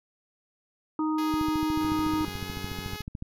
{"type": "harmonic tone", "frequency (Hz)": 311.1, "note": "D#4", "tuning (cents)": 0, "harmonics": [1, 3, 4], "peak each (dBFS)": [-25, -34, -35], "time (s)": [0.99, 2.25], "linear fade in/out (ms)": 2}
{"type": "tone with pitch glide", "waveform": "5% pulse", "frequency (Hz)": [415.3, 421.8], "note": ["G#4", "G#4"], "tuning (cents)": [0, 27], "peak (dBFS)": -26, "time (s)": [1.18, 3.02], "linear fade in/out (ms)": 5, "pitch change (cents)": 27, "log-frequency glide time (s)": [2.31, 2.48]}
{"type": "click train", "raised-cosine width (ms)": 5, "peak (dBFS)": -23, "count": 27, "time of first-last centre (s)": [1.34, 3.224], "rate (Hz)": 13.8}
{"type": "tone", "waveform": "15% pulse", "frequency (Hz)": 92.5, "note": "F#2", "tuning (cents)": 0, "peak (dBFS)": -32, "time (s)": [1.8, 2.97], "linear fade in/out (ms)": 10}
{"effects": []}